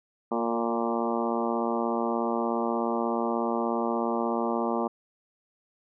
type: harmonic tone with a mistuned harmonic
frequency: 116.7 Hz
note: A#2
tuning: 2 cents sharp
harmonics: 2 / 3 / 4 / 5 / 6 / 7 / 8 / 9 / 10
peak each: -30 / -32 / -33 / -34 / -35 / -35 / -36 / -37 / -37 dBFS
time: 0.31-4.88 s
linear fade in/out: 10 ms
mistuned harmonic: 4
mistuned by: -22 cents
effects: none